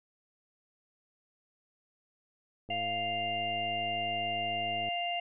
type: click train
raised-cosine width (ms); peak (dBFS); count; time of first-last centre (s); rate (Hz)
2; -33; 236; 2.69-4.886; 107
type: harmonic tone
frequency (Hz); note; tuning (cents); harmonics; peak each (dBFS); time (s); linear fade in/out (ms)
698.5; F5; 0; 1 / 3 / 4; -33 / -41 / -35; 2.7-5.2; 5
effects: none